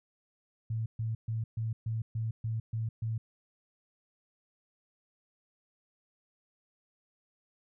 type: tone bursts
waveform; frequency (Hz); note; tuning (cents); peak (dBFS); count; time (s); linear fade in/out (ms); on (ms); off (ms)
sine; 112.1; A2; +33; -30; 9; 0.7-3.18; 5; 160; 130
effects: none